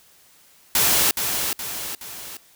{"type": "noise with echo", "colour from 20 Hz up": "white", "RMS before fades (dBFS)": -18, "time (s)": [0.75, 1.11], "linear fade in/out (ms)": 2, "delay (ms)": 420, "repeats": 3, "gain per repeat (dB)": -6, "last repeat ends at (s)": 2.37, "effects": ["white hiss -54 dBFS RMS until 2.55 s"]}